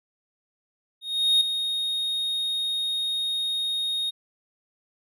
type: tone with ADSR envelope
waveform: triangle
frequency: 3721 Hz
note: A#7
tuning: 4 cents flat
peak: -14 dBFS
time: 1.01-4.11 s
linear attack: 400 ms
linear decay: 4 ms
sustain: -9 dB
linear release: 20 ms
effects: none